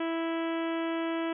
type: harmonic tone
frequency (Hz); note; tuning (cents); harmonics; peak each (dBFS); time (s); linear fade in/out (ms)
329.6; E4; 0; 1 / 2 / 3 / 4 / 5 / 6 / 7 / 8 / 9 / 10; -30 / -36 / -40 / -42 / -44 / -46 / -47 / -48 / -49 / -50; 0-1.33; 5
effects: none